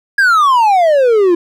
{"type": "exponential sweep", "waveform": "triangle", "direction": "down", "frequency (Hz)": [1661.2, 335.4], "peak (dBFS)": -5, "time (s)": [0.18, 1.35], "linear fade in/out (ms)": 5, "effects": []}